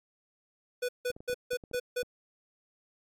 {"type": "tone bursts", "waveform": "square", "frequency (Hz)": 493.9, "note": "B4", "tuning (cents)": 0, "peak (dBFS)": -30, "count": 6, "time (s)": [0.82, 2.028], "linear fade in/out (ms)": 10, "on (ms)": 68, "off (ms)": 160}
{"type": "clicks", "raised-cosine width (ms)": 2, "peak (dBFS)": -34, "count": 10, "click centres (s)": [1.103, 1.165, 1.205, 1.298, 1.331, 1.533, 1.638, 1.713, 1.746, 2.03]}
{"effects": ["AAC 64 kbps"]}